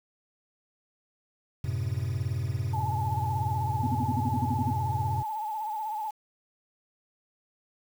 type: chord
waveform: triangle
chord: F# diminished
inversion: none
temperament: equal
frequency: 92.5 / 110 / 130.81 Hz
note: F#2 / A2 / C3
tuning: 0 / 0 / 0 cents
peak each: -30 dBFS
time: 1.64-5.23 s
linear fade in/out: 5 ms
type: tone with vibrato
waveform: sine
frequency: 861 Hz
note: A5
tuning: 38 cents flat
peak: -30 dBFS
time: 2.73-6.11 s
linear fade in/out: 10 ms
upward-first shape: triangle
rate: 16 Hz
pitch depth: 72 cents each way
type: tone bursts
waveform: sine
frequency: 246.9 Hz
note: B3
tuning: in tune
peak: -27 dBFS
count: 11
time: 3.83-4.709 s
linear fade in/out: 5 ms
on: 39 ms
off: 45 ms
effects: 8-bit